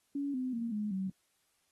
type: tone with pitch steps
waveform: sine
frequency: 282.1 / 255.7 / 231.8 / 210.1 / 190.47 Hz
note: C#4 / C4 / A#3 / G#3 / G3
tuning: +30 / -40 / -10 / +20 / -50 cents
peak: -32 dBFS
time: 0.15-1.1 s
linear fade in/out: 5 ms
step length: 190 ms
effects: white hiss -75 dBFS RMS until 1.71 s + AAC 32 kbps